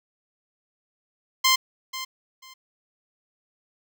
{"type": "tone with echo", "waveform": "10% pulse", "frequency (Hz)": 1046.5, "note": "C6", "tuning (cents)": 0, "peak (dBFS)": -8, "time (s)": [1.44, 1.56], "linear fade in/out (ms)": 10, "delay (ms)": 490, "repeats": 2, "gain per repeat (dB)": -14, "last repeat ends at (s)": 2.54, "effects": []}